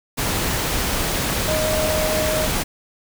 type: tone in noise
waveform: sine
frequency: 622 Hz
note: D#5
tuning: 1 cent flat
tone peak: -21 dBFS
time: 1.47-2.48 s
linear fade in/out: 20 ms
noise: pink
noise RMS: -22 dBFS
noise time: 0.17-2.64 s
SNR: -2 dB
effects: none